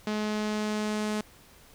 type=tone with low-pass filter sweep; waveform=sawtooth; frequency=212.5 Hz; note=G#3; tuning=40 cents sharp; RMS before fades=-30 dBFS; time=0.07-1.21 s; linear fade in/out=2 ms; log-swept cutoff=5200 to 9000 Hz; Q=1; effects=pink hiss -55 dBFS RMS until 1.74 s